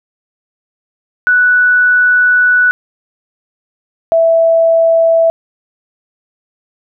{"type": "tone pair in turn", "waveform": "sine", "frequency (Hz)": [1480, 659.3], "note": ["F#6", "E5"], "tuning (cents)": [0, 0], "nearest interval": "octave + major second", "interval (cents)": 1400, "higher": "first", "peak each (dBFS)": -6, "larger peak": "neither", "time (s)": [[1.27, 2.71], [4.12, 5.3]], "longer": "first", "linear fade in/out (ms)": 0, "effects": []}